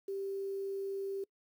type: tone with quantisation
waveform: sine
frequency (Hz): 392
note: G4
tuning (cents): 0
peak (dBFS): -35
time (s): 0.08-1.24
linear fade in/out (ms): 5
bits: 10
effects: noise-tail reverb RT60 0.1 s tail -25 dB re dry